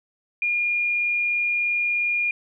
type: tone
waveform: sine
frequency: 2421 Hz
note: D#7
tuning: 48 cents flat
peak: -20 dBFS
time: 0.42-2.31 s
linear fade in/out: 2 ms
effects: none